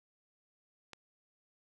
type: click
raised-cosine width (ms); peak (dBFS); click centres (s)
0.2; -29; 0.933
effects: none